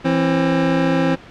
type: tone pair together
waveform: 25% pulse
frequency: 166.68 / 266.2 Hz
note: E3 / C4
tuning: +19 / +30 cents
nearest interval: minor sixth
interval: 811 cents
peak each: -15 / -13 dBFS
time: 0.04-1.16 s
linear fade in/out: 20 ms
effects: pink hiss -40 dBFS RMS until 1.3 s + low-pass 3000 Hz 12 dB/octave